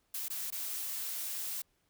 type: noise with dropouts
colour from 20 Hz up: blue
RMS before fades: -38 dBFS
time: 0.14-1.62 s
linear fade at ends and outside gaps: 5 ms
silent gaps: 0.283-0.301 / 0.504-0.523 s
effects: pink hiss -75 dBFS RMS until 1.89 s